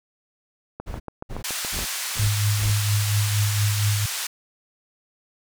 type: click train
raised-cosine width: 1 ms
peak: -18 dBFS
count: 8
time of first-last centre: 0.8-1.79 s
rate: 7.07 Hz
type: noise bursts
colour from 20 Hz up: brown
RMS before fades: -32 dBFS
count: 5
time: 0.86-2.72 s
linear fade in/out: 20 ms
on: 140 ms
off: 290 ms
type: band-pass noise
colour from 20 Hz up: white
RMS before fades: -29 dBFS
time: 1.44-4.27 s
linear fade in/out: 5 ms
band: 990 to 9800 Hz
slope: 12 dB/octave
type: tone with tremolo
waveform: sine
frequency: 103.83 Hz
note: G#2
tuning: in tune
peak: -17 dBFS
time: 2.19-4.06 s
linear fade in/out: 5 ms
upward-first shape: triangle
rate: 4.3 Hz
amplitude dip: 50%
effects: none